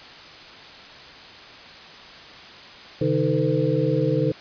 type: tone cluster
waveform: sine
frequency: 134.2 / 154.7 / 311.6 / 445.2 / 507 Hz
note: C3 / D#3 / D#4 / A4 / B4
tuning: +44 / -10 / +3 / +20 / +45 cents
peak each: -25 dBFS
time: 3.01-4.32 s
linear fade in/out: 5 ms
effects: white hiss -42 dBFS RMS until 4.4 s + resampled to 11025 Hz